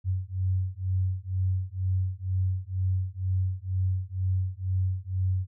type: beating tone pair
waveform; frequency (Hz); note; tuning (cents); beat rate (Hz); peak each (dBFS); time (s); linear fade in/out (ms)
sine; 92.4 / 94.5; F#2 / F#2; -2 / +37; 2.1; -28; 0.04-5.47; 50
effects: none